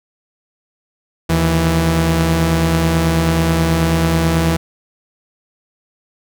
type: tone pair together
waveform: sawtooth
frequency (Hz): 77.78 / 164.81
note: D#2 / E3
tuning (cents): 0 / 0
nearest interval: octave + minor second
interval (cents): 1300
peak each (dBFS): -14 / -10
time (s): 1.29-4.57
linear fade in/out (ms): 10
effects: none